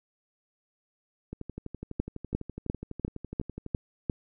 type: two click trains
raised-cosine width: 3 ms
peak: -24 / -14 dBFS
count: 30 / 7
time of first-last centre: 1.33-3.747 / 2-4.098 s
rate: 12 / 2.86 Hz
effects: none